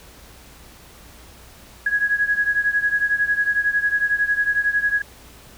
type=beating tone pair; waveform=sine; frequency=1661.2 / 1672.2 Hz; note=G#6 / G#6; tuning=0 / +11 cents; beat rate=11 Hz; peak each=-19 / -22 dBFS; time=1.86-5.02 s; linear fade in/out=5 ms; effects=added 60 Hz sine -49 dBFS peak until 5.57 s + pink hiss -46 dBFS RMS until 5.57 s